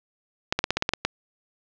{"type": "clicks", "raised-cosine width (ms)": 0.2, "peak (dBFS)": -4, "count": 9, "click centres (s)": [0.525, 0.59, 0.641, 0.706, 0.77, 0.824, 0.891, 0.936, 1.05], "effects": ["low-pass 5000 Hz 12 dB/octave", "7-bit"]}